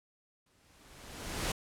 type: noise with exponential growth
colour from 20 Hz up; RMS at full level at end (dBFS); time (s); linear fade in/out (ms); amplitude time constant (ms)
pink; -32; 0.46-1.52; 5; 230
effects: low-pass 11000 Hz 12 dB/octave